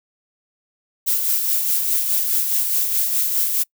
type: noise with tremolo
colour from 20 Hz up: violet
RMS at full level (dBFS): -18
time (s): 1.06-3.64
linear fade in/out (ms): 20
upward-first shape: sine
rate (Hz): 4.8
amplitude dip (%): 40
effects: noise-tail reverb RT60 0.1 s tail -26 dB re dry